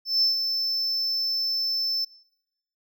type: tone with ADSR envelope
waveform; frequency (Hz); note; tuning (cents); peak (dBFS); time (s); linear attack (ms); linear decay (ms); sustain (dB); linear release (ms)
triangle; 5290; E8; +5; -15; 0.05-2.05; 170; 130; -7; 10
effects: noise-tail reverb RT60 0.9 s tail -24 dB re dry + tanh soft clip ceiling -14 dBFS